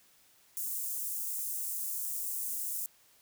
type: high-pass noise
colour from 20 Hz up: white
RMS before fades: -36 dBFS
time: 0.57-2.86 s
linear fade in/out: 0 ms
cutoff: 7600 Hz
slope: 24 dB/octave
effects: white hiss -64 dBFS RMS until 3.21 s